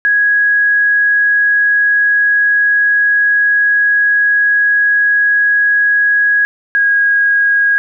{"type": "tone pair in turn", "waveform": "sine", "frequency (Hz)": [1661.2, 1643.1], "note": ["G#6", "G#6"], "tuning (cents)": [0, -19], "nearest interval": "unison", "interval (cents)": 19, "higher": "first", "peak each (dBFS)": -8, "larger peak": "neither", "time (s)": [[0.05, 6.45], [6.75, 7.78]], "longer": "first", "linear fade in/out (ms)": 0, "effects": []}